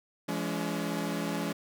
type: tone cluster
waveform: sawtooth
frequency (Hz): 169.9 / 209 / 284.1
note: F3 / G#3 / C#4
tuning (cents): -47 / +11 / +43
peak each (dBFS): -31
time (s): 0.28-1.53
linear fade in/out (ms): 10
effects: none